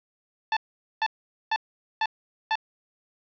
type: tone bursts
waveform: sawtooth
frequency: 880 Hz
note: A5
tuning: in tune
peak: -18 dBFS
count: 5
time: 0.52-2.555 s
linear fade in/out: 2 ms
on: 47 ms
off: 450 ms
effects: resampled to 11025 Hz + 8-bit